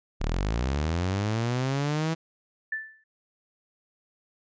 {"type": "linear sweep", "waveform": "sawtooth", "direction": "up", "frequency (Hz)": [33.85, 164.81], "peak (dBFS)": -21, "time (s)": [0.2, 2.15], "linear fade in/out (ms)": 20}
{"type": "tone with exponential decay", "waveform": "sine", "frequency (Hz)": 1760, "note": "A6", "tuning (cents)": 0, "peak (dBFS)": -25, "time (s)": [2.72, 3.04], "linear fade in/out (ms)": 5, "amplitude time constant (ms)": 69}
{"effects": ["resampled to 16000 Hz"]}